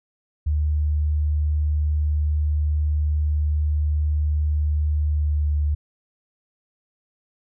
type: tone with pitch glide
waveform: sine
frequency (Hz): 75.2 to 74.08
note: D2 to D2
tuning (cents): +42 to +16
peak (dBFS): -18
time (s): 0.46-5.75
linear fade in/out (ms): 10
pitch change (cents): -26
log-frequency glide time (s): 5.14-5.52
effects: none